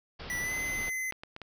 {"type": "low-pass noise", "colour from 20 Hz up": "pink", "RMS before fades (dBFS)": -42, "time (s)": [0.19, 0.9], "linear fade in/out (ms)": 10, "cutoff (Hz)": 5200, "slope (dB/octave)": 96}
{"type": "tone with pitch glide", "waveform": "square", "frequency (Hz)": [1963, 2044], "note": ["B6", "C7"], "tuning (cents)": [-11, -41], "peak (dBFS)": -32, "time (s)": [0.3, 1.11], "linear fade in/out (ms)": 0, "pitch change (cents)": 70, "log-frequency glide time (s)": [0.4, 0.54]}
{"type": "clicks", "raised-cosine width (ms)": 0.3, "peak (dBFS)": -26, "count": 4, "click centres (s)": [1.124, 1.235, 1.364, 1.417]}
{"effects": []}